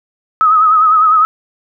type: tone with vibrato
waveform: sine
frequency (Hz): 1269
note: D#6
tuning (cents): +34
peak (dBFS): -6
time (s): 0.41-1.25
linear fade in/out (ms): 0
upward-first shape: triangle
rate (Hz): 9.9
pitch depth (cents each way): 71
effects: none